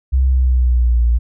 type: tone with pitch glide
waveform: sine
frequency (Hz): 65.41 to 58.61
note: C2 to A#1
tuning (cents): 0 to +10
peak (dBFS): -10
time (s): 0.12-1.19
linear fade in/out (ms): 20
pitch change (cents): -190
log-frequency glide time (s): 0.26-1.02
effects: none